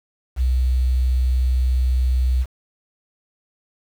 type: tone with quantisation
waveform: sine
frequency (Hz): 63.3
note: B1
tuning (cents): +43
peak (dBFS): -15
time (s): 0.36-2.46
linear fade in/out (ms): 50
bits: 7
effects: none